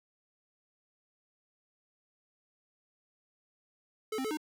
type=tone with pitch steps; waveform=square; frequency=433.5 / 263.2 / 433.2 / 307.1 Hz; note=A4 / C4 / A4 / D#4; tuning=-26 / +10 / -27 / -23 cents; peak=-33 dBFS; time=4.12-4.372 s; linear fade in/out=5 ms; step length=63 ms; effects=none